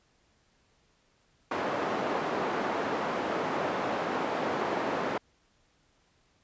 white band-pass noise, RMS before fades -31 dBFS, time 1.51-5.18 s, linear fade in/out 5 ms, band 230 to 920 Hz, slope 12 dB/octave, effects pink hiss -68 dBFS RMS until 6.43 s + resampled to 16000 Hz

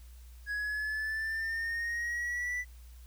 triangle exponential sweep, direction up, 1661 to 1984 Hz, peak -30 dBFS, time 0.46-2.65 s, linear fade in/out 50 ms, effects added 60 Hz sine -48 dBFS peak until 3.06 s + white hiss -63 dBFS RMS until 3.06 s

